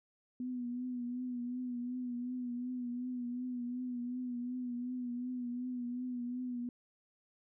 sine tone with vibrato, 246.9 Hz, B3, in tune, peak -36 dBFS, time 0.4-6.69 s, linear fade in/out 2 ms, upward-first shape triangle, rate 2.7 Hz, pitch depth 50 cents each way, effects none

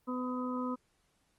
harmonic tone, 251.7 Hz, B3, 33 cents sharp, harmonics 1 / 2 / 4 / 5, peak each -34 / -41 / -41 / -41 dBFS, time 0.07-0.76 s, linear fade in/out 20 ms, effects pink hiss -74 dBFS RMS until 1.38 s + Opus 24 kbps

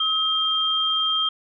sine tone pair together, 1278 / 3191 Hz, D#6 / G7, +46 / +30 cents, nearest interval octave + major third, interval 1584 cents, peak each -26 / -20 dBFS, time 0-1.29 s, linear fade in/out 5 ms, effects none

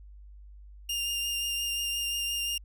sawtooth tone with vibrato, 2806 Hz, F7, 8 cents sharp, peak -26 dBFS, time 0.89-2.58 s, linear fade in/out 5 ms, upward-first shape triangle, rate 5.7 Hz, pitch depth 15 cents each way, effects added 50 Hz sine -46 dBFS peak until 2.64 s

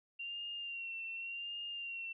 sine tone with vibrato, 2759 Hz, F7, 22 cents flat, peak -40 dBFS, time 0.19-2.13 s, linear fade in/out 10 ms, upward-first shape sine, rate 0.88 Hz, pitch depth 42 cents each way, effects none

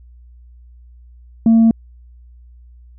sine tone, 226.6 Hz, A#3, 49 cents flat, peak -5 dBFS, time 1.46-1.71 s, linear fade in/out 2 ms, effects tanh soft clip ceiling -6 dBFS + added 60 Hz sine -40 dBFS peak until 2.98 s

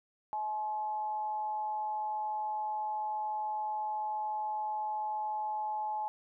sine tone with amplitude modulation, 853 Hz, G#5, 46 cents sharp, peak -30 dBFS, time 0.33-6.08 s, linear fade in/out 0 ms, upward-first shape sine, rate 209 Hz, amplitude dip 45%, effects none

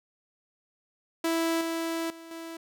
sawtooth tone with level steps, 329.6 Hz, E4, in tune, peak -21 / -25 / -40 / -34 dBFS, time 1.24-2.57 s, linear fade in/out 5 ms, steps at 1.61 / 2.1 / 2.31 s, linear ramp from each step 2 ms, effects none

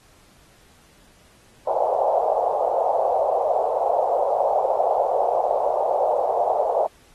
white band-pass noise, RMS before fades -21 dBFS, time 1.67-6.87 s, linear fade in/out 5 ms, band 500 to 810 Hz, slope 48 dB/octave, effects pink hiss -55 dBFS RMS until 7.14 s + AAC 32 kbps

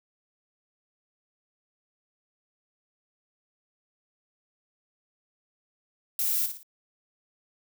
violet noise with echo, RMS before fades -27 dBFS, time 6.19-6.46 s, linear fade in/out 2 ms, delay 57 ms, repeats 3, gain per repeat -8 dB, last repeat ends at 6.631 s, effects none

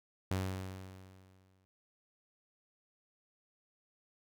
sawtooth tone with exponential decay, 94.3 Hz, F#2, 33 cents sharp, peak -27 dBFS, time 0.31-1.65 s, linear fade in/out 0 ms, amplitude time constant 290 ms, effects none

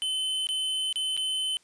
square tone with dropouts, 3051 Hz, G7, 48 cents flat, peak -27 dBFS, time 0.02-1.57 s, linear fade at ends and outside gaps 0 ms, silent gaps 0.47-0.489 / 0.927-0.958 / 1.167-1.175 s, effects white hiss -63 dBFS RMS until 1.63 s + resampled to 22050 Hz

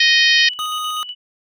harmonic tone, 622.3 Hz, D#5, in tune, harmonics 3 / 4 / 5 / 6 / 7 / 8 / 9, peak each -15 / -18 / -17 / -20 / -20 / -22 / -26 dBFS, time 0-0.49 s, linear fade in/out 5 ms
sine tone with tremolo, 2960 Hz, F#7, in tune, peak -24 dBFS, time 0.35-1.15 s, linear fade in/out 50 ms, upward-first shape square, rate 8.1 Hz, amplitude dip 55%
square tone, 1244 Hz, D#6, 1 cent flat, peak -23 dBFS, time 0.59-1.03 s, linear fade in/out 0 ms
effects none

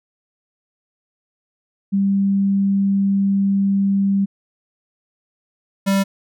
sine / square tone pair in turn, 197.1 / 195.74 Hz, G3 / G3, +10 / -2 cents, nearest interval unison, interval 12 cents, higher first, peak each -14 / -15 dBFS, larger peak first, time 1.92-4.26 / 5.86-6.04 s, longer first, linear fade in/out 20 ms, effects none

